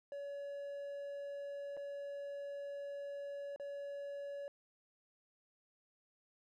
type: tone with dropouts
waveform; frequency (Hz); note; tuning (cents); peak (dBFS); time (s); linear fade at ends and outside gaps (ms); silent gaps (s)
triangle; 566; C#5; +36; -40; 0.12-4.48; 1; 1.768-1.773 / 3.561-3.598
effects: none